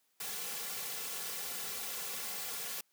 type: noise with comb filter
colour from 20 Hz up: white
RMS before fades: -40 dBFS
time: 0.2-2.81 s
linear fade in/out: 5 ms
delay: 3.2 ms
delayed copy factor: -0.95
effects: white hiss -75 dBFS RMS until 2.92 s + high-pass 200 Hz 12 dB/octave